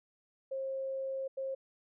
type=tone bursts at uneven times; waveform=sine; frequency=535 Hz; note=C5; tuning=38 cents sharp; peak=-34 dBFS; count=2; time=0.51-1.28 / 1.37-1.55 s; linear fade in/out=10 ms; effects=none